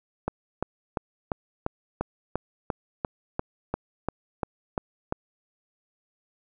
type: click train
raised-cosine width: 1 ms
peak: -12 dBFS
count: 15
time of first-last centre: 0.28-5.124 s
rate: 2.89 Hz
effects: none